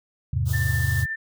sine chord, E augmented, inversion none, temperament equal, 82.41 / 103.83 / 130.81 Hz, E2 / G#2 / B#2, 0 / 0 / 0 cents, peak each -25 dBFS, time 0.33-1.06 s, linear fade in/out 5 ms
white band-stop noise, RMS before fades -36 dBFS, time 0.45-1.06 s, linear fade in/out 50 ms, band 1400 to 3000 Hz, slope 48 dB/octave
sine tone with tremolo, 1783 Hz, A6, 22 cents sharp, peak -25 dBFS, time 0.53-1.16 s, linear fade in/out 10 ms, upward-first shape sine, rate 14 Hz, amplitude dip 35%
effects none

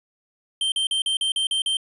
square tone bursts, 3136 Hz, G7, in tune, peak -21 dBFS, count 8, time 0.61-1.77 s, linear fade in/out 2 ms, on 110 ms, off 40 ms, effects resampled to 24000 Hz

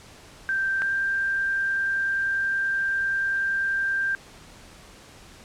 sine tone pair in turn, 1568 / 1582.6 Hz, G6 / G6, 0 / +16 cents, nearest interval unison, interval 16 cents, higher second, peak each -22 dBFS, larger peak neither, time 0.49-0.82 / 0.82-4.15 s, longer second, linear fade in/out 0 ms, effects pink hiss -48 dBFS RMS until 5.44 s + low-pass 9000 Hz 12 dB/octave

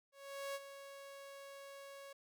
sawtooth tone with ADSR envelope, 554.4 Hz, C#5, in tune, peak -36 dBFS, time 0.12-2.13 s, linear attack 430 ms, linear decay 37 ms, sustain -11 dB, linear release 6 ms, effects none

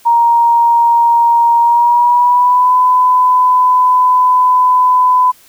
sine tone with pitch glide, 937 to 1004.3 Hz, A#5 to B5, +9 to +29 cents, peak -6 dBFS, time 0.05-5.32 s, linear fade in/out 20 ms, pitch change +120 cents, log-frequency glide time 1.6-2.74 s, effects white hiss -45 dBFS RMS until 5.48 s

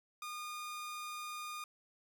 sawtooth tone, 1219 Hz, D#6, 36 cents flat, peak -38 dBFS, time 0.22-1.64 s, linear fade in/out 2 ms, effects none

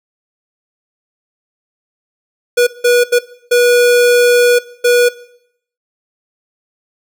square tone bursts at uneven times, 485.6 Hz, B4, 29 cents flat, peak -8 dBFS, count 5, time 2.57-2.67 / 2.84-3.04 / 3.12-3.19 / 3.51-4.59 / 4.84-5.09 s, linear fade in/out 10 ms, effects noise-tail reverb RT60 0.7 s tail -18 dB re dry

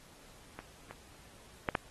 clicks, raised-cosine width 0.5 ms, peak -27 / -29 / -16 / -14 dBFS, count 4, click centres 0.59 / 0.91 / 1.688 / 1.752 s, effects pink hiss -58 dBFS RMS until 1.9 s + AAC 32 kbps

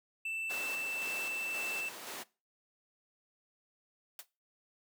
triangle tone, 2658 Hz, E7, 14 cents sharp, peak -33 dBFS, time 0.25-1.89 s, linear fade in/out 5 ms
pink noise with tremolo, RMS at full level -41 dBFS, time 0.49-2.24 s, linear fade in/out 20 ms, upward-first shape square, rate 1.9 Hz, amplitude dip 35%
white noise with exponential decay, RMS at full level -40 dBFS, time 4.19-4.26 s, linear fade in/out 2 ms, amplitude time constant 15 ms
effects noise-tail reverb RT60 0.3 s tail -21 dB re dry + high-pass 400 Hz 12 dB/octave

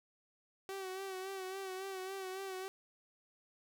sawtooth tone with vibrato, 381.1 Hz, G4, 49 cents flat, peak -37 dBFS, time 0.69-2.68 s, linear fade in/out 0 ms, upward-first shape sine, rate 3.6 Hz, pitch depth 44 cents each way, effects none

